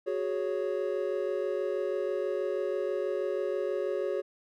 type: chord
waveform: triangle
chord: F# suspended second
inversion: none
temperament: just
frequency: 370 / 416.2 / 555 Hz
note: F#4 / G#4 / C#5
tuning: 0 / +4 / +2 cents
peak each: -31 dBFS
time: 0.06-4.22 s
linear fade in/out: 20 ms
effects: none